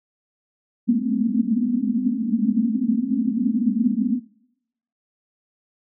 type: band-pass noise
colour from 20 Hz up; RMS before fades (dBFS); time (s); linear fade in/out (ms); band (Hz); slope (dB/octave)
white; -21; 0.87-4.21; 20; 210 to 260; 96
effects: noise-tail reverb RT60 0.8 s tail -22 dB re dry